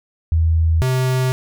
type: tone pair in turn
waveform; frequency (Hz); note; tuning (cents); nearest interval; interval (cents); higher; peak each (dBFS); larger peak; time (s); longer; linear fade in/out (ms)
sine / square; 81.3 / 129.06; E2 / C3; -23 / -23; minor sixth; 800; second; -12 / -16; first; 0.32-0.82 / 0.82-1.32; neither; 0
effects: none